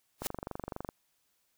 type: noise with exponential growth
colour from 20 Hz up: white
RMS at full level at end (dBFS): -30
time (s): 0.18-0.27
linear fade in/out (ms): 0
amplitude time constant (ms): 18
type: click train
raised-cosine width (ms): 1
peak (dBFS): -23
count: 17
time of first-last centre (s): 0.22-0.889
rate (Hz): 23.9
effects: white hiss -75 dBFS RMS until 1.57 s